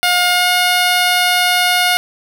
10% pulse tone with pitch glide, 714 to 719 Hz, F5 to F#5, +38 to -50 cents, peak -3 dBFS, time 0.03-1.97 s, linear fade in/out 0 ms, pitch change +12 cents, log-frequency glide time 0.29-0.47 s, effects none

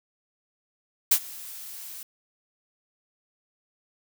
blue noise with ADSR envelope, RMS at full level -17 dBFS, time 1.11-2.03 s, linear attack 7 ms, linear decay 70 ms, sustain -23 dB, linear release 3 ms, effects none

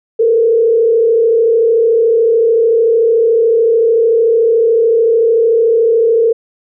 sine tone with frequency modulation, 456.4 Hz, A#4, 37 cents flat, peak -7 dBFS, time 0.19-6.33 s, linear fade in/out 10 ms, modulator 33.6 Hz, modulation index 0.67, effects none

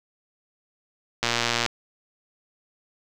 click train, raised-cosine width 0.2 ms, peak -5 dBFS, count 52, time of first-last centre 1.23-1.662 s, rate 118 Hz, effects none

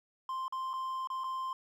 triangle tone with dropouts, 1046.5 Hz, C6, in tune, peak -32 dBFS, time 0.29-1.53 s, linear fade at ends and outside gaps 2 ms, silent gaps 0.481-0.524 / 0.733-0.737 / 1.073-1.101 / 1.237-1.241 s, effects none

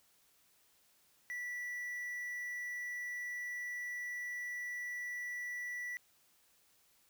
triangle tone with quantisation, 1960 Hz, B6, 14 cents flat, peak -37 dBFS, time 1.3-5.97 s, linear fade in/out 0 ms, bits 10, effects white hiss -70 dBFS RMS until 7.09 s

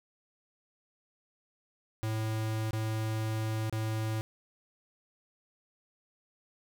square tone with dropouts, 109.9 Hz, A2, 2 cents flat, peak -31 dBFS, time 2.03-4.21 s, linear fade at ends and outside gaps 0 ms, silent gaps 2.708-2.732 / 3.697-3.726 s, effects none

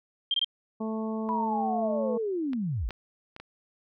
sine tone bursts, 3183 Hz, G7, 26 cents sharp, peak -23 dBFS, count 3, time 0.31-0.445 s, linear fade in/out 2 ms, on 31 ms, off 21 ms
harmonic tone, 220 Hz, A3, in tune, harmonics 1 / 2 / 3 / 4 / 5, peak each -30 / -36 / -40 / -42 / -44 dBFS, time 0.8-2.18 s, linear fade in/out 10 ms
sine linear sweep, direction down, 994 to 38.76 Hz, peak -27 dBFS, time 1.29-2.89 s, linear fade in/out 0 ms
clicks, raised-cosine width 0.3 ms, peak -26 dBFS, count 4, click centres 2.533 / 2.907 / 3.364 / 3.4 s
effects none

